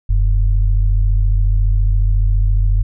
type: tone pair together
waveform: sine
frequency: 43.58 / 98 Hz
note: F1 / G2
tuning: -3 / 0 cents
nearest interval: octave + major second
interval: 1403 cents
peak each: -11 / -18 dBFS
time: 0.09-2.83 s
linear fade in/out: 10 ms
effects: none